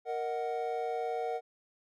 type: chord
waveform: triangle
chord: D# minor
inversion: second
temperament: equal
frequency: 466.2 / 622.3 / 740 Hz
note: A#4 / D#5 / F#5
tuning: 0 / 0 / 0 cents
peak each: -33 / -39 / -33 dBFS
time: 0.05-1.41 s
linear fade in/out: 50 ms
effects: none